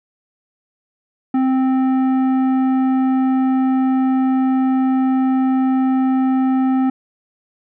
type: tone with tanh clipping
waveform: triangle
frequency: 261.6 Hz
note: C4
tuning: in tune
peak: -15 dBFS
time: 1.34-6.9 s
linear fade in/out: 5 ms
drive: 15 dB
effects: none